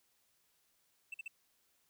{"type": "tone bursts", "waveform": "triangle", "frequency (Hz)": 2663, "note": "E7", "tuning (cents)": 17, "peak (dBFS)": -39, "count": 3, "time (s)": [1.12, 1.28], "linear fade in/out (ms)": 5, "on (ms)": 22, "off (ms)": 47, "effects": ["white hiss -75 dBFS RMS until 1.89 s"]}